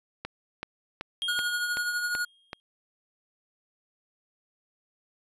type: click train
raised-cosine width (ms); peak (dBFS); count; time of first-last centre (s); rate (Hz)
0.3; -18; 7; 0.25-2.531; 2.63
type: tone with exponential decay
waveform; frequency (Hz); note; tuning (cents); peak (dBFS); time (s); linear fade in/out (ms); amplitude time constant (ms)
triangle; 3241; G#7; -43; -26; 1.22-2.6; 0; 300
type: tone with tremolo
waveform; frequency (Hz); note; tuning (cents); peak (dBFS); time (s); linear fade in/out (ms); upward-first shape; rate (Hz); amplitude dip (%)
square; 1443; F#6; -44; -26; 1.28-2.25; 5; triangle; 12; 50
effects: resampled to 32000 Hz